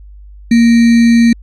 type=tone with sample-and-hold; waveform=sine; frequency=233.1 Hz; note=A#3; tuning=in tune; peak=-4 dBFS; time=0.51-1.33 s; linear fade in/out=5 ms; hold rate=2100 Hz; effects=added 50 Hz sine -32 dBFS peak until 1.42 s + low-pass 6000 Hz 12 dB/octave